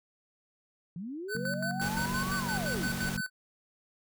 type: linear two-way sweep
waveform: sine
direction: up then down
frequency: 158.5 to 1174.7 to 173.1 Hz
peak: -36 dBFS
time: 0.96-2.9 s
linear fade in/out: 2 ms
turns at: 2.35 s
type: tone with tremolo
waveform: square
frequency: 1508 Hz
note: F#6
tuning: 32 cents sharp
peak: -33 dBFS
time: 1.28-3.3 s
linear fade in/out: 50 ms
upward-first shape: square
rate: 5.8 Hz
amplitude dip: 75%
type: chord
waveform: sine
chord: F# major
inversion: second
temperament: equal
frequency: 138.59 / 185 / 233.1 Hz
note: C#3 / F#3 / A#3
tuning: 0 / 0 / 0 cents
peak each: -39 / -36 / -39 dBFS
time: 1.35-3.21 s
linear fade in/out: 2 ms
type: noise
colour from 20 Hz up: pink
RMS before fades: -38 dBFS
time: 1.81-3.17 s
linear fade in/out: 5 ms
effects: none